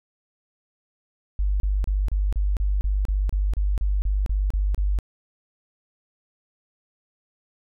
sine tone bursts, 49.4 Hz, G1, 14 cents sharp, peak -19 dBFS, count 15, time 1.39-4.988 s, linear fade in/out 0 ms, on 210 ms, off 32 ms, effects none

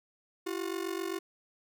45% pulse ring-modulated tone, 360.1 Hz, F#4, 47 cents flat, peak -30 dBFS, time 0.46-1.19 s, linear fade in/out 10 ms, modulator 23.8 Hz, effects none

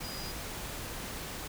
sine tone in noise, 4915 Hz, D#8, 22 cents flat, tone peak -43 dBFS, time 0.03-0.32 s, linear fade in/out 10 ms, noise pink, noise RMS -40 dBFS, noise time 0-1.48 s, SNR -6 dB, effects none

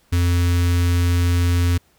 square tone with notch filter, 87.31 Hz, F2, in tune, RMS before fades -17 dBFS, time 0.12-1.78 s, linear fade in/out 10 ms, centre 680 Hz, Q 0.64, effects pink hiss -59 dBFS RMS until 1.98 s

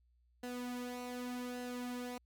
sawtooth tone with flanger, 246.9 Hz, B3, in tune, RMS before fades -42 dBFS, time 0.43-2.18 s, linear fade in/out 5 ms, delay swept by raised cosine 0.86 to 3.46 ms, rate 0.85 Hz, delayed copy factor -0.6, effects added 60 Hz sine -68 dBFS peak until 2.25 s + MP3 96 kbps

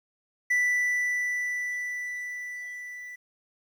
triangle tone with level ramp, 1975.5 Hz, B6, in tune, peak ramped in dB -19 to -37 dBFS, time 0.5-3.16 s, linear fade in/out 10 ms, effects 10-bit

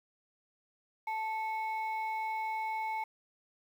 sine tone pair together, 877.9 / 2200 Hz, A5 / C#7, -4 / -14 cents, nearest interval octave + major third, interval 1590 cents, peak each -32 / -39 dBFS, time 1.07-3.04 s, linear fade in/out 5 ms, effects tanh soft clip ceiling -28 dBFS + 10-bit

